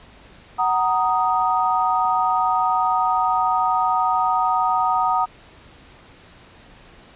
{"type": "chord", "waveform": "sine", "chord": "D# minor", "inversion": "first", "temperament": "just", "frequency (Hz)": [746.7, 933.4, 1244.5], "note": ["F#5", "A#5", "D#6"], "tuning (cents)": [16, 2, 0], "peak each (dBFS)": -21, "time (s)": [0.58, 5.26], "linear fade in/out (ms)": 20, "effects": ["pink hiss -47 dBFS RMS until 7.15 s", "resampled to 8000 Hz"]}